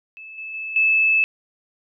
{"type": "tone with level steps", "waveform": "sine", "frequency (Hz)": 2615, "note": "E7", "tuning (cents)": -15, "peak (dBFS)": [-36, -30, -27, -14], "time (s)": [0.17, 1.24], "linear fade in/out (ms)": 0, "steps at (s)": [0.38, 0.54, 0.76], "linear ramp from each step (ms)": 2, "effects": []}